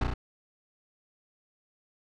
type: noise with echo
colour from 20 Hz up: brown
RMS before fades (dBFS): -25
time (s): 0.01-0.04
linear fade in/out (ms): 5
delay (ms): 33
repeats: 3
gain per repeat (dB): -2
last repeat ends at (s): 0.139
effects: low-pass 4000 Hz 12 dB/octave